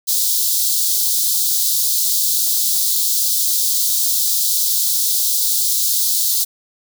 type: high-pass noise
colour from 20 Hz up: white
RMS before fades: -17 dBFS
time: 0.07-6.45 s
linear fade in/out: 20 ms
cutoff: 3700 Hz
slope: 48 dB/octave
effects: none